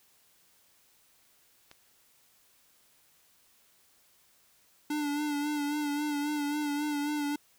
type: click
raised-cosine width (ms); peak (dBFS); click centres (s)
0.2; -32; 1.714
type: tone with vibrato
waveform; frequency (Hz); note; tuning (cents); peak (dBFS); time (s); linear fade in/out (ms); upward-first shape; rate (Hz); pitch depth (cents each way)
square; 293.7; D4; 0; -30; 4.9-7.36; 5; sine; 3.7; 37
effects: white hiss -65 dBFS RMS until 7.58 s